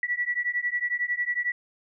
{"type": "beating tone pair", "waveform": "sine", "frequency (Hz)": [1943, 1954], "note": ["B6", "B6"], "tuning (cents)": [-29, -19], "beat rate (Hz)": 11, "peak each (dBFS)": -28, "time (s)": [0.03, 1.52], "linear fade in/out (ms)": 2, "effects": []}